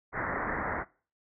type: low-pass noise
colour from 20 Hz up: white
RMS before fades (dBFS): -33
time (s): 0.12-0.85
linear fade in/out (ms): 50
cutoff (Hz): 2000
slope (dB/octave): 96
effects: noise-tail reverb RT60 0.4 s tail -22 dB re dry